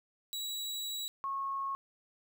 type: tone pair in turn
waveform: sawtooth / sine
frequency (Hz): 3896 / 1093.3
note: B7 / C#6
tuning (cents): -24 / -24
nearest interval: octave + minor seventh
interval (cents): 2200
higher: first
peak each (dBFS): -33 / -33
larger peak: neither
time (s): 0.33-1.08 / 1.24-1.75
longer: first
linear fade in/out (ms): 0
effects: 12-bit